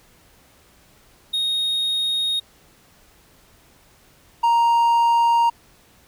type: tone pair in turn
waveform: triangle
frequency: 3729 / 933.9 Hz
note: A#7 / A#5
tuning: 0 / +3 cents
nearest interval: 2 octaves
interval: 2397 cents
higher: first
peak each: -18 / -12 dBFS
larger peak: second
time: 1.33-2.4 / 4.43-5.5 s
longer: neither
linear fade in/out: 10 ms
effects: pink hiss -54 dBFS RMS until 6.07 s